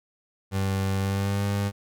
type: tone with pitch glide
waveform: 30% pulse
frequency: 96.8 to 100.68 Hz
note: G2 to G2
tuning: -21 to +47 cents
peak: -21 dBFS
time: 0.51-1.72 s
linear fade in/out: 50 ms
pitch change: +68 cents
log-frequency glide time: 0.97-1.45 s
effects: none